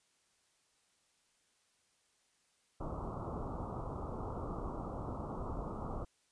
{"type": "low-pass noise", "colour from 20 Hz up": "pink", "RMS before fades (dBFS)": -41, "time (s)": [2.8, 6.05], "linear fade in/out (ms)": 10, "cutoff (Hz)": 1300, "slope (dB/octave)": 96, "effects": ["white hiss -74 dBFS RMS until 6.31 s", "resampled to 22050 Hz"]}